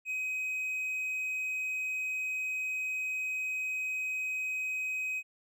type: tone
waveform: triangle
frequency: 2524 Hz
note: D#7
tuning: 24 cents sharp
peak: -30 dBFS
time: 0.05-5.23 s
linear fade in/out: 50 ms
effects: none